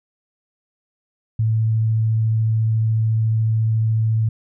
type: tone with vibrato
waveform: sine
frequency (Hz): 111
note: A2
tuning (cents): +16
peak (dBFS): -15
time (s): 1.39-4.29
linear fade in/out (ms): 5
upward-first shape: sine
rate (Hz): 14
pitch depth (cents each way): 8
effects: none